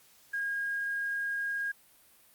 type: tone with quantisation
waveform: sine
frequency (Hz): 1628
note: G#6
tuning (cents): -35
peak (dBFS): -30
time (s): 0.33-1.72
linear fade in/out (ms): 10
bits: 9
effects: white hiss -61 dBFS RMS until 2.34 s + Opus 48 kbps